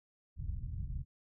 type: low-pass noise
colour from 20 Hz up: pink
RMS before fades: -39 dBFS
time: 0.36-1.05 s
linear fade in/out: 50 ms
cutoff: 130 Hz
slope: 24 dB/octave
effects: none